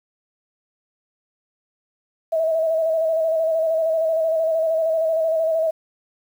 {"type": "tone with vibrato", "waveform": "sine", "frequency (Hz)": 645, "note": "E5", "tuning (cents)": -38, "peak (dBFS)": -17, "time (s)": [2.32, 5.71], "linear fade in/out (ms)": 10, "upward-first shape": "square", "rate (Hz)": 13, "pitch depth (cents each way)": 31, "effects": ["8-bit"]}